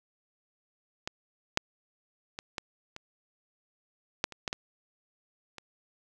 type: clicks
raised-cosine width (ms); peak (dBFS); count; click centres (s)
0.2; -16 / -6 / -20 / -16 / -24 / -8 / -26 / -14 / -15 / -25; 10; 1.075 / 1.574 / 2.389 / 2.582 / 2.964 / 4.241 / 4.323 / 4.478 / 4.529 / 5.583
effects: none